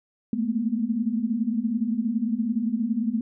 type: tone cluster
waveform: sine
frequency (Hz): 214.3 / 226.3 / 243.7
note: A3 / A3 / B3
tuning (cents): -45 / +49 / -23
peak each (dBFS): -27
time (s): 0.33-3.21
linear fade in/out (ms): 2
effects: none